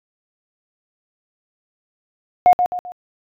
sine tone with echo, 720 Hz, F#5, 47 cents flat, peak -5 dBFS, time 2.46-2.53 s, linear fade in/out 0 ms, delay 130 ms, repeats 3, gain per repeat -8 dB, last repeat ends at 2.92 s, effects tanh soft clip ceiling -4 dBFS

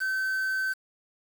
triangle tone with quantisation, 1536 Hz, G6, 36 cents flat, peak -24 dBFS, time 0-0.74 s, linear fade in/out 20 ms, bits 7, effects none

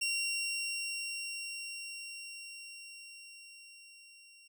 20% pulse tone with level ramp, 2751 Hz, F7, 27 cents flat, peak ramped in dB -26 to -52 dBFS, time 0.01-4.48 s, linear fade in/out 10 ms, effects none

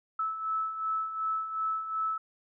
sine beating tone pair, 1304 / 1306.7 Hz, E6 / E6, -19 / -16 cents, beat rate 2.7 Hz, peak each -37 / -30 dBFS, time 0.19-2.18 s, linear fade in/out 5 ms, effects none

